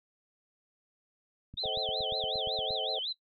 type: click train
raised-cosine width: 5 ms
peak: -34 dBFS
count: 11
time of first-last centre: 1.54-2.707 s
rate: 8.57 Hz
type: tone with vibrato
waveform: sine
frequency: 3520 Hz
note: A7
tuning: in tune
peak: -32 dBFS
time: 1.57-3.13 s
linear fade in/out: 10 ms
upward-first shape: sine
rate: 5.4 Hz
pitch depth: 270 cents each way
type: chord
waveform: sine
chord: A diminished seventh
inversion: none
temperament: just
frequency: 440 / 528 / 633.6 / 760.3 Hz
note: A4 / C5 / Eb5 / Gb5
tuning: 0 / +16 / +31 / +47 cents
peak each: -39 dBFS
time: 1.63-2.99 s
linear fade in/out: 5 ms
effects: noise-tail reverb RT60 0.1 s tail -19 dB re dry